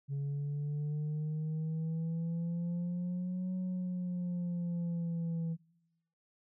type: exponential two-way sweep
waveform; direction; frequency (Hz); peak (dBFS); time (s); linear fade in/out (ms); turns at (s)
sine; up then down; 139.4 to 185 to 163.8; -30; 0.08-5.57; 50; 3.54
effects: noise-tail reverb RT60 0.8 s tail -21 dB re dry + tanh soft clip ceiling -32 dBFS